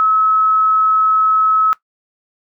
sine tone, 1290 Hz, E6, 38 cents flat, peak -10 dBFS, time 0-1.73 s, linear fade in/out 0 ms, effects noise-tail reverb RT60 0.1 s tail -18 dB re dry

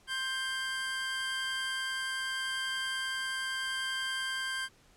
25% pulse tone pair together, 1052 / 1577.6 Hz, C6 / G6, +9 / +11 cents, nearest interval perfect fifth, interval 702 cents, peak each -38 / -29 dBFS, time 0.07-4.69 s, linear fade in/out 50 ms, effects pink hiss -63 dBFS RMS until 4.96 s + low-pass 10000 Hz 12 dB/octave

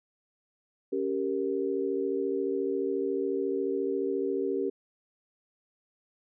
sine chord, G diminished, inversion second, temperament equal, 277.2 / 392 / 466.2 Hz, Db4 / G4 / Bb4, 0 / 0 / 0 cents, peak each -33 / -29 / -33 dBFS, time 0.92-4.7 s, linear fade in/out 10 ms, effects none

